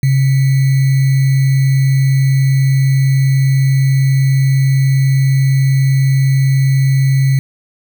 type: tone with sample-and-hold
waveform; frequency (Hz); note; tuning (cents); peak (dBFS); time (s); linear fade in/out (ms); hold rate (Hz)
sine; 134.7; C#3; -49; -8; 0.03-7.39; 2; 2100
effects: none